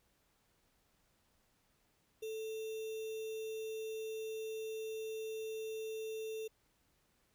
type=tone with sample-and-hold; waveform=sine; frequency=440 Hz; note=A4; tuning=in tune; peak=-39 dBFS; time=2.22-6.48 s; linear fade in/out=10 ms; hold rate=3150 Hz; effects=pink hiss -75 dBFS RMS until 7.34 s